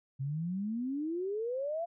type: exponential sweep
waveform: sine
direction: up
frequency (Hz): 130.81 to 698.5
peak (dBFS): -32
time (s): 0.19-1.86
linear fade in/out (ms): 20
effects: none